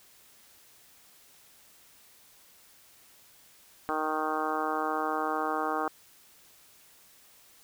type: harmonic tone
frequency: 155.56 Hz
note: D#3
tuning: in tune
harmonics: 2 / 3 / 4 / 5 / 6 / 7 / 8 / 9 / 10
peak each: -36 / -36 / -39 / -33 / -39 / -35 / -35 / -40 / -43 dBFS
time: 3.89-5.88 s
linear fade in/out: 0 ms
effects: white hiss -58 dBFS RMS until 7.63 s